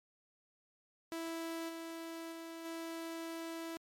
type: tone with level steps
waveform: sawtooth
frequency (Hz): 329.6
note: E4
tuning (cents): 0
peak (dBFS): -35 / -39 / -41 / -37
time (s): 1.12-3.77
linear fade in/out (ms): 0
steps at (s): 1.68 / 2.31 / 2.64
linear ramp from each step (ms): 20
effects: MP3 64 kbps